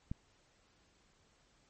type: click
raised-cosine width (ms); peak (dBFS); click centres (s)
5; -25; 0.115
effects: pink hiss -70 dBFS RMS until 1.69 s + MP3 32 kbps

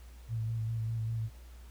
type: tone with vibrato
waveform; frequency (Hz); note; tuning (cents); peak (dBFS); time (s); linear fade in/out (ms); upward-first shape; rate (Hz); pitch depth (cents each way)
sine; 112.8; A2; +44; -31; 0.28-1.3; 50; square; 5; 23
effects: added 60 Hz sine -48 dBFS peak until 1.7 s + pink hiss -61 dBFS RMS until 1.7 s

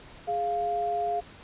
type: tone pair together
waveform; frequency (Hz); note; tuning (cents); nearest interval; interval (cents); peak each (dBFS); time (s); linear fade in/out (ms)
sine; 415.3 / 698.5; G#4 / F5; 0 / 0; major sixth; 900; -33 / -26; 0.27-1.21; 20
effects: pink hiss -49 dBFS RMS until 1.43 s + resampled to 8000 Hz

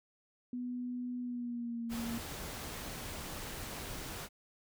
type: tone with pitch glide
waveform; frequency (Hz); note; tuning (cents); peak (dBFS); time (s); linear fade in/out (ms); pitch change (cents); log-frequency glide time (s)
sine; 246.9 to 231.7; B3 to A#3; 0 to -10; -36; 0.53-2.18; 2; -110; 1.2-1.86
type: noise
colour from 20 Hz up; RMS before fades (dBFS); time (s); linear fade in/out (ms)
pink; -43; 1.89-4.29; 50
effects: none

